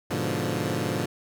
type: chord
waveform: 15% pulse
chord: G# diminished seventh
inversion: none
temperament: equal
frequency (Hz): 103.83 / 123.47 / 146.83 / 174.61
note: G#2 / B2 / D3 / F3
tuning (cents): 0 / 0 / 0 / 0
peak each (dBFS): -25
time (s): 0.1-1.06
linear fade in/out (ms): 10
effects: none